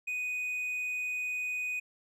triangle tone, 2489 Hz, D#7, in tune, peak -30 dBFS, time 0.07-1.8 s, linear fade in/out 10 ms, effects none

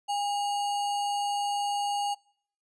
sine tone with sample-and-hold, 812 Hz, G#5, 39 cents flat, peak -26 dBFS, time 0.08-2.15 s, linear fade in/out 20 ms, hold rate 3675 Hz, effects noise-tail reverb RT60 0.6 s tail -26 dB re dry + resampled to 22050 Hz

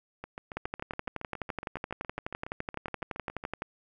two click trains, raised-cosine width 0.5 ms, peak -18 / -24 dBFS, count 37 / 24, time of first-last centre 0.57-3.621 / 0.24-3.439 s, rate 11.8 / 7.19 Hz, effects none

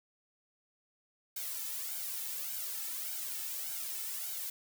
blue noise with flanger, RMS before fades -39 dBFS, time 1.36-4.5 s, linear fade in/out 5 ms, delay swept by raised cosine 1.3 to 2.3 ms, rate 1.7 Hz, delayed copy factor +0.95, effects none

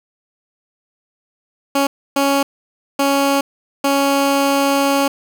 15% pulse tone bursts at uneven times, 278 Hz, C#4, 5 cents sharp, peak -7 dBFS, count 4, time 1.75-1.87 / 2.16-2.43 / 2.99-3.41 / 3.84-5.08 s, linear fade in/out 5 ms, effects none

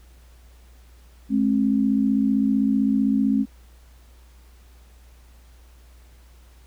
sine tone pair together, 212.3 / 267.9 Hz, G#3 / C4, +38 / +41 cents, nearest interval major third, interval 403 cents, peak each -20 dBFS, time 1.29-3.46 s, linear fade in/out 50 ms, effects added 60 Hz sine -47 dBFS peak until 6.66 s + pink hiss -58 dBFS RMS until 6.66 s

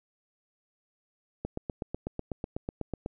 click train, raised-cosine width 2 ms, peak -19 dBFS, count 14, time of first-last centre 1.45-3.061 s, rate 8.07 Hz, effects none

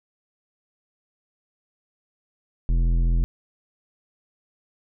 sine tone with tanh clipping, 42.31 Hz, E1, 46 cents sharp, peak -19 dBFS, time 2.69-3.24 s, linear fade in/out 0 ms, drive 12 dB, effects none

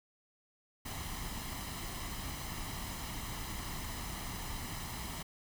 pink noise with comb filter, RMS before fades -41 dBFS, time 0.85-5.23 s, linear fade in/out 10 ms, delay 0.99 ms, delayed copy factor +0.55, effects none

